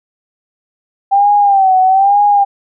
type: tone with vibrato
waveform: sine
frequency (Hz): 784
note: G5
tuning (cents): 0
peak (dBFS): -6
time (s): 1.11-2.45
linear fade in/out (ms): 20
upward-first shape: sine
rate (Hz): 1.1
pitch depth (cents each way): 84
effects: none